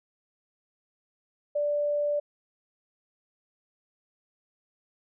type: tone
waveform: sine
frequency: 586 Hz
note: D5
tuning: 4 cents flat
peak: -24 dBFS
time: 1.55-2.2 s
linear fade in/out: 10 ms
effects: none

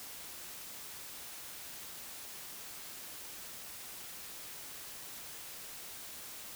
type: silence
effects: white hiss -47 dBFS RMS until 6.55 s

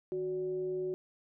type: tone with frequency modulation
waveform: sine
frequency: 369.6 Hz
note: F#4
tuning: 2 cents flat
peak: -32 dBFS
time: 0.12-0.94 s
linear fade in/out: 0 ms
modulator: 211 Hz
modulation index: 0.33
effects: none

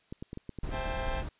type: clicks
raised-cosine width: 3 ms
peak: -26 dBFS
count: 8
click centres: 0.125 / 0.225 / 0.331 / 0.374 / 0.493 / 0.587 / 0.692 / 0.743 s
type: noise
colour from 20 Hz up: brown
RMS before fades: -35 dBFS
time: 0.63-1.29 s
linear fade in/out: 5 ms
type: chord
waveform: sawtooth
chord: A minor seventh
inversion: first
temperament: equal with one note detuned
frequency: 523.3 / 659.3 / 795.9 / 880 Hz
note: C5 / E5 / G5 / A5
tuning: 0 / 0 / +26 / 0 cents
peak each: -34 / -38 / -36 / -40 dBFS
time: 0.7-1.24 s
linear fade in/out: 50 ms
effects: white hiss -67 dBFS RMS until 1.39 s + resampled to 8000 Hz

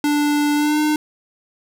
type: tone with pitch glide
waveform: square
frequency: 293.7 to 303 Hz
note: D4 to D#4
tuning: 0 to -46 cents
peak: -16 dBFS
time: 0.04-0.96 s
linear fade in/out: 2 ms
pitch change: +54 cents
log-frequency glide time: 0.55-0.8 s
effects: none

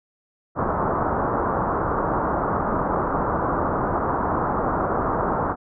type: low-pass noise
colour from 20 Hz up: white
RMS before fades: -23 dBFS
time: 0.55-5.56 s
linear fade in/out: 50 ms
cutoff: 1300 Hz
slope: 48 dB/octave
effects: none

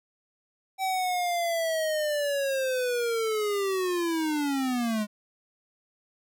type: linear sweep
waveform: square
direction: down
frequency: 770 to 205.7 Hz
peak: -26 dBFS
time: 0.78-5.07 s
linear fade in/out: 50 ms
effects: none

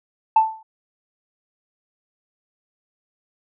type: tone with exponential decay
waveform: sine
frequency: 882 Hz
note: A5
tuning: 4 cents sharp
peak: -7 dBFS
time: 0.36-0.63 s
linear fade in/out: 5 ms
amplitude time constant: 57 ms
effects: tanh soft clip ceiling -6 dBFS

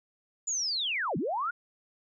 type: linear two-way sweep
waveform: sine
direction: down then up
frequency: 7080 to 134.8 to 1469 Hz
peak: -28 dBFS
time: 0.47-1.51 s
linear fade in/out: 10 ms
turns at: 1.17 s
effects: none

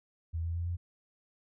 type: tone with pitch steps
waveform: sine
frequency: 82.41 / 83.95 / 85.51 / 87.11 Hz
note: E2 / E2 / F2 / F2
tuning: 0 / +32 / -36 / -4 cents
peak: -31 dBFS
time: 0.33-0.77 s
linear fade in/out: 20 ms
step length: 110 ms
effects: none

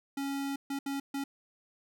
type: tone bursts at uneven times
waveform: square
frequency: 277.1 Hz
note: C#4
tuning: 1 cent flat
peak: -33 dBFS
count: 4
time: 0.17-0.56 / 0.7-0.79 / 0.86-1 / 1.14-1.24 s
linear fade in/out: 5 ms
effects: none

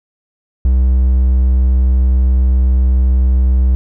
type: tone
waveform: triangle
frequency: 63.7 Hz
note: C2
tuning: 46 cents flat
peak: -6 dBFS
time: 0.65-3.75 s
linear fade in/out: 0 ms
effects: none

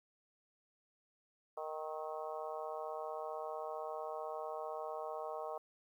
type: harmonic tone with a mistuned harmonic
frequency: 155.56 Hz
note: D#3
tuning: in tune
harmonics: 3 / 4 / 5 / 6 / 7 / 8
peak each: -46 / -44 / -46 / -51 / -48 / -54 dBFS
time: 1.57-5.58 s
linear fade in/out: 5 ms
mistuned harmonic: 8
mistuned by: +46 cents
effects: 12-bit

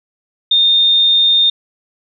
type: tone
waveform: sine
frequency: 3646 Hz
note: A#7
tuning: 39 cents flat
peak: -8 dBFS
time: 0.51-1.5 s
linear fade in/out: 5 ms
effects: none

